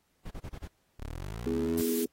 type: noise bursts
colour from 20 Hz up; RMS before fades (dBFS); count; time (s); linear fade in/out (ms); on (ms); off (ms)
brown; -39; 5; 0.25-0.677; 10; 59; 33
type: linear sweep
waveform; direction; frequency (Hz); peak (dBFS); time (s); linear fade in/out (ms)
20% pulse; up; 31 to 87.31; -32; 0.99-1.82; 10
type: chord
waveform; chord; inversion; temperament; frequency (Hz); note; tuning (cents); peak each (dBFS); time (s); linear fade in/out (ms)
sine; E major; second; equal; 246.9 / 329.6 / 415.3; B3 / E4 / G#4; 0 / 0 / 0; -31 / -34 / -32; 1.46-2.06; 5
type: noise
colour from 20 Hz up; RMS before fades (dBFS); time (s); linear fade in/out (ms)
blue; -36; 1.77-2.05; 10
effects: pink hiss -73 dBFS RMS until 2.12 s + AAC 48 kbps